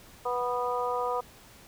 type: harmonic tone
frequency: 245.9 Hz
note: B3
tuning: 7 cents flat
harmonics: 2 / 3 / 4 / 5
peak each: -31 / -34 / -32 / -34 dBFS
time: 0.25-1.21 s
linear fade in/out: 10 ms
effects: pink hiss -53 dBFS RMS until 1.67 s